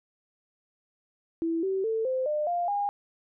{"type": "tone with pitch steps", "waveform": "sine", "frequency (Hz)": [330, 383.5, 445.6, 517.8, 601.7, 699.2, 812.6], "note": ["E4", "G4", "A4", "C5", "D5", "F5", "G#5"], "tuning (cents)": [2, -38, 22, -18, 42, 2, -38], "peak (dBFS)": -25, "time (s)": [1.42, 2.89], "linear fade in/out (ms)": 0, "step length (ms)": 210, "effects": []}